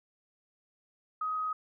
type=tone with frequency modulation; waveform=sine; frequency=1259 Hz; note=D#6; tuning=20 cents sharp; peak=-30 dBFS; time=1.21-1.53 s; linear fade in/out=5 ms; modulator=26.9 Hz; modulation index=0.22; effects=none